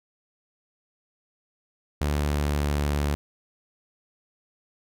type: tone with pitch glide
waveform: sawtooth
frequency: 73.42 to 72.66 Hz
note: D2 to D2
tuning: 0 to -18 cents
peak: -19 dBFS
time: 2.01-3.15 s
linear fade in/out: 0 ms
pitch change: -18 cents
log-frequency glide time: 2.22-2.84 s
effects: none